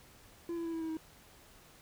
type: tone with pitch steps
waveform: triangle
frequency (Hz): 340 / 335.5 / 331.1 / 326.7 / 322.4 / 318.1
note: F4 / E4 / E4 / E4 / E4 / D#4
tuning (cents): -46 / +31 / +8 / -15 / -38 / +38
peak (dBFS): -33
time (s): 0.49-0.97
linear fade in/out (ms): 2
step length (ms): 80
effects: pink hiss -59 dBFS RMS until 1.81 s